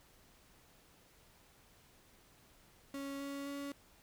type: tone with pitch steps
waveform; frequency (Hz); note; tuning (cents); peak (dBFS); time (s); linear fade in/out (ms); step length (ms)
35% pulse; 277.2 / 279.5 / 281.7; C#4 / C#4 / C#4; 0 / +14 / +28; -39; 2.94-3.72; 2; 260
effects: pink hiss -65 dBFS RMS until 4.02 s